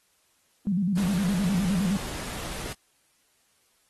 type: tone with vibrato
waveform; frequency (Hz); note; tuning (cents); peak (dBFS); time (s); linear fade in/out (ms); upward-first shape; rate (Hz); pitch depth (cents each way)
sine; 188.3; F#3; +31; -22; 0.67-1.97; 0; square; 9.7; 130
type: noise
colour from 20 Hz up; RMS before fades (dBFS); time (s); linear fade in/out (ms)
pink; -36; 0.97-2.73; 2
effects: white hiss -67 dBFS RMS until 3.89 s + AAC 32 kbps